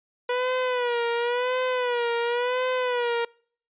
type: tone with vibrato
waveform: sawtooth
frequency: 489.1 Hz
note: B4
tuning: 17 cents flat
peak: -19 dBFS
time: 0.29-3.25 s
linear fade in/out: 5 ms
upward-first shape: sine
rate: 0.94 Hz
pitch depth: 74 cents each way
effects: noise-tail reverb RT60 0.5 s tail -26 dB re dry + resampled to 8000 Hz